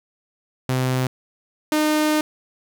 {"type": "tone pair in turn", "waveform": "sawtooth", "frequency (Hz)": [128.8, 305.5], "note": ["C3", "D#4"], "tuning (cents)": [-27, -32], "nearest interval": "octave + minor third", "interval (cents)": 1495, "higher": "second", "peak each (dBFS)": [-15, -13], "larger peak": "second", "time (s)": [[0.69, 1.07], [1.72, 2.21]], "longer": "second", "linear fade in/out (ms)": 2, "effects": ["9-bit"]}